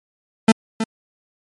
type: tone with echo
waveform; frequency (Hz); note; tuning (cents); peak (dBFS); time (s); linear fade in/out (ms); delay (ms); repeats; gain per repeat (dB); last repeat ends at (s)
40% pulse; 222.5; A3; +20; -7; 0.48-0.52; 5; 320; 1; -10; 0.84
effects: MP3 48 kbps